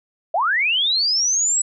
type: linear sweep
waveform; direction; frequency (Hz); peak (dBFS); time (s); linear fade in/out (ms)
sine; up; 608 to 7902; -16; 0.34-1.62; 5
effects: none